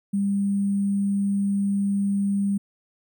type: tone with sample-and-hold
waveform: sine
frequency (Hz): 199.3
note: G3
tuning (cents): +29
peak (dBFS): -20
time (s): 0.13-2.58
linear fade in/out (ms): 10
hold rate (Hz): 8820
effects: none